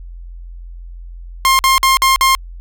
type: tone bursts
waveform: sawtooth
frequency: 1062 Hz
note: C6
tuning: 25 cents sharp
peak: -5 dBFS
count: 5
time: 1.45-2.35 s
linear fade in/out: 0 ms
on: 140 ms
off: 50 ms
effects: added 43 Hz sine -29 dBFS peak until 2.6 s